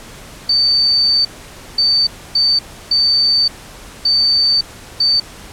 sine tone bursts at uneven times, 4570 Hz, D8, 48 cents flat, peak -10 dBFS, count 6, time 0.49-1.25 / 1.78-2.07 / 2.35-2.59 / 2.91-3.48 / 4.05-4.61 / 5-5.2 s, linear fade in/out 5 ms, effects pink hiss -36 dBFS RMS until 5.52 s + low-pass 11000 Hz 12 dB/octave

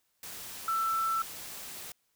sine tone in noise, 1331 Hz, E6, 16 cents sharp, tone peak -27 dBFS, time 0.68-1.22 s, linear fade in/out 2 ms, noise white, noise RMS -43 dBFS, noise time 0.23-1.92 s, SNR +13 dB, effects white hiss -75 dBFS RMS until 2.15 s

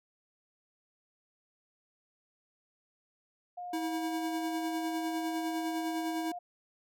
sine tone with pitch glide, 713 to 707.7 Hz, F5 to F5, +36 to +23 cents, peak -38 dBFS, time 3.57-6.39 s, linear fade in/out 10 ms, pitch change -13 cents, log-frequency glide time 4.24-4.29 s
square tone with tremolo, 322.4 Hz, E4, 38 cents flat, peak -32 dBFS, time 3.73-6.32 s, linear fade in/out 5 ms, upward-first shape sine, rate 9.9 Hz, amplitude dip 35%
effects none

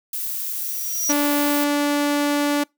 violet noise, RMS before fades -27 dBFS, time 0.13-1.64 s, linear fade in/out 2 ms
sine tone with exponential growth, 5790 Hz, F#8, 38 cents flat, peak -17 dBFS, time 0.38-1.12 s, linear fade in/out 0 ms, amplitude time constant 160 ms
sawtooth tone, 290 Hz, D4, 22 cents flat, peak -14 dBFS, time 1.09-2.64 s, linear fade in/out 10 ms
effects noise-tail reverb RT60 0.2 s tail -26 dB re dry

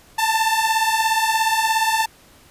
sawtooth beating tone pair, 880 / 897 Hz, A5 / A5, 0 / +33 cents, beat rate 17 Hz, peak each -16 dBFS, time 0.18-2.06 s, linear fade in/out 10 ms, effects pink hiss -50 dBFS RMS until 2.5 s + resampled to 32000 Hz

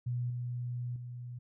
sine tone with level steps, 122.3 Hz, B2, 16 cents flat, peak -31 / -34 / -40 dBFS, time 0.06-1.39 s, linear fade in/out 10 ms, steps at 0.3 / 0.96 s, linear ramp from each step 2 ms, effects none

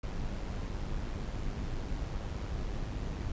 brown noise with amplitude modulation, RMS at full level -34 dBFS, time 0.03-3.32 s, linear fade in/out 5 ms, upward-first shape sine, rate 102 Hz, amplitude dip 40%, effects resampled to 16000 Hz

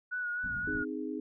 sine tone with vibrato, 1462 Hz, F#6, 21 cents flat, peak -32 dBFS, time 0.11-0.85 s, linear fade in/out 20 ms, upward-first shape sine, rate 3.8 Hz, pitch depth 31 cents each way
pink low-pass noise, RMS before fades -44 dBFS, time 0.43-0.83 s, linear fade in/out 20 ms, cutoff 270 Hz, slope 96 dB/octave
sine chord, Ab major, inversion first, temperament equal, 261.6 / 311.1 / 415.3 Hz, C4 / Eb4 / Ab4, 0 / 0 / 0 cents, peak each -38 / -37 / -40 dBFS, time 0.67-1.2 s, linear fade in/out 5 ms
effects none

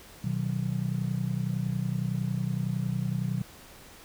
sine chord, B major, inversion none, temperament just, 123.47 / 154.34 / 185.21 Hz, B2 / D#3 / F#3, 0 / -14 / +2 cents, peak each -30 / -31 / -31 dBFS, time 0.24-3.42 s, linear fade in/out 5 ms, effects tanh soft clip ceiling -18 dBFS + pink hiss -50 dBFS RMS until 4.04 s

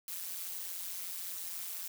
blue noise with amplitude modulation, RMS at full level -37 dBFS, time 0.08-1.88 s, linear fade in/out 2 ms, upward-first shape sine, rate 179 Hz, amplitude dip 90%, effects none

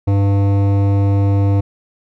triangle tone with hard clipping, 99.5 Hz, G2, 26 cents sharp, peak -13 dBFS, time 0.07-1.61 s, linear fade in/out 10 ms, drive 18 dB, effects none

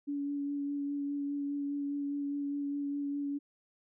sine tone with vibrato, 284.6 Hz, C#4, 46 cents sharp, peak -32 dBFS, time 0.07-3.39 s, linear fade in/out 20 ms, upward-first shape sine, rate 4.9 Hz, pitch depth 13 cents each way, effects none

